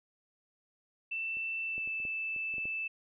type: tone with pitch glide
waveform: sine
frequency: 2666 to 2637 Hz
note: E7 to E7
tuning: +19 to 0 cents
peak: -33 dBFS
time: 1.11-2.88 s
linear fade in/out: 10 ms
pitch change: -19 cents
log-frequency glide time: 1.64-1.87 s
type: clicks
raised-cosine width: 2 ms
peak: -43 / -36 / -40 / -44 / -35 / -41 / -41 / -36 / -34 dBFS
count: 9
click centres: 1.37 / 1.78 / 1.875 / 2.001 / 2.052 / 2.363 / 2.54 / 2.582 / 2.655 s
effects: none